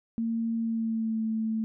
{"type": "tone with pitch glide", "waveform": "sine", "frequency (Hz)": [228.2, 221.3], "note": ["A#3", "A3"], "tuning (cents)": [-37, 10], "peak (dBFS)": -26, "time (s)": [0.18, 1.64], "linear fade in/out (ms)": 0, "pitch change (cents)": -53, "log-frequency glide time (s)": [0.58, 1.22], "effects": []}